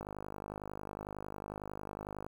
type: click train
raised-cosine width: 1 ms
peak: -27 dBFS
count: 116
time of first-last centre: 0.01-2.265 s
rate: 51 Hz
effects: 9-bit